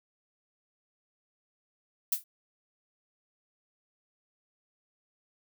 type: noise with exponential decay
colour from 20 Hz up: violet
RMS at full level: -22 dBFS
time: 2.12-2.24 s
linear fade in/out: 5 ms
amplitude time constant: 25 ms
effects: none